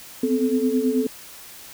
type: tone cluster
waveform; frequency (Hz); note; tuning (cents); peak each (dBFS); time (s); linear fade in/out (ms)
sine; 250 / 259.3 / 435.7; B3 / C4 / A4; +21 / -15 / -17; -23 / -22 / -23; 0.23-1.07; 5
effects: white hiss -42 dBFS RMS until 1.73 s